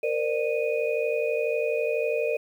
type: tone cluster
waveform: sine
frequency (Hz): 462.9 / 515 / 597 / 2480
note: A#4 / C5 / D5 / D#7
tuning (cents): -12 / -28 / +28 / -6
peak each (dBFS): -26 / -32 / -28 / -33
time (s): 0.03-2.37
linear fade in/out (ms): 5
effects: 9-bit

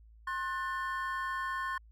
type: chord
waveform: triangle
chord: F# diminished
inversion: second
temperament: just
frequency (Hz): 1065.6 / 1480 / 1776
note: C6 / F#6 / A6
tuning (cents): +31 / 0 / +16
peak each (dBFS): -33 / -39 / -37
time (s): 0.27-1.78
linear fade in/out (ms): 5
effects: added 55 Hz sine -54 dBFS peak until 1.91 s

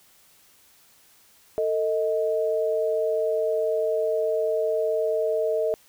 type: tone pair together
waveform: sine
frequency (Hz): 447.7 / 628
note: A4 / D#5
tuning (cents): +30 / +16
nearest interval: tritone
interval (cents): 586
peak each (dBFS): -24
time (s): 1.58-5.74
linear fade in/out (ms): 0
effects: white hiss -57 dBFS RMS until 5.88 s

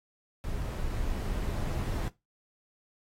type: noise with level ramp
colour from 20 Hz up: brown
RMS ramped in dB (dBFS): -34 to -30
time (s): 0.44-2.08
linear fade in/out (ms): 0
effects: noise-tail reverb RT60 0.2 s tail -17 dB re dry + AAC 48 kbps

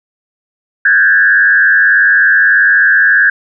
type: tone with frequency modulation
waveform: sine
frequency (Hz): 1625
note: G#6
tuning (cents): -38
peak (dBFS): -5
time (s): 0.85-3.3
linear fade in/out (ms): 5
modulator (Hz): 98.4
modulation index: 1.1
effects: none

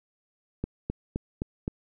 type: click train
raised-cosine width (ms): 3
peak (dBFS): -16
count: 5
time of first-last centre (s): 0.64-1.679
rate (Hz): 3.85
effects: none

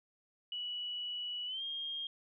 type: tone with pitch glide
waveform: sine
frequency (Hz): 2942 to 3227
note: F#7 to G7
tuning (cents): -11 to +50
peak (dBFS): -37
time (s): 0.52-2.07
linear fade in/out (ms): 2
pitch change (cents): +161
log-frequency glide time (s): 1.46-1.63
effects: none

